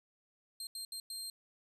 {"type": "tone bursts at uneven times", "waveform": "25% pulse", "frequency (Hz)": 4186, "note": "C8", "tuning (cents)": 0, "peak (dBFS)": -36, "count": 4, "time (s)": [[0.6, 0.67], [0.75, 0.85], [0.92, 1], [1.1, 1.3]], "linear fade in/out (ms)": 2, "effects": []}